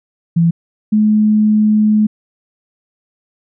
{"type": "tone pair in turn", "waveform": "sine", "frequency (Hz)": [167.8, 213.3], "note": ["E3", "G#3"], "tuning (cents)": [31, 46], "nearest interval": "major third", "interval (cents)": 415, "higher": "second", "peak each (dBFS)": -8, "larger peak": "neither", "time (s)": [[0.36, 0.51], [0.92, 2.07]], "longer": "second", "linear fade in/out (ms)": 10, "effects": []}